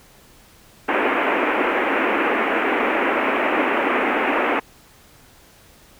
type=band-pass noise; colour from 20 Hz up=pink; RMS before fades=-20 dBFS; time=0.88-4.6 s; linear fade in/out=10 ms; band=250 to 2600 Hz; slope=48 dB/octave; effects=pink hiss -50 dBFS RMS until 5.99 s